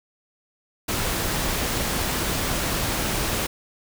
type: noise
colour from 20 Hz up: pink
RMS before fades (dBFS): -25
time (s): 0.88-3.47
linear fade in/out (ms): 10
effects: none